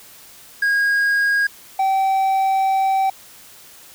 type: tone pair in turn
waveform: triangle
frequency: 1635 / 771.6 Hz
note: G#6 / G5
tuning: -28 / -28 cents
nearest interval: octave + minor second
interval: 1300 cents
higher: first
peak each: -13 dBFS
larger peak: neither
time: 0.62-1.47 / 1.79-3.1 s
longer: second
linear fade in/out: 5 ms
effects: white hiss -44 dBFS RMS until 3.94 s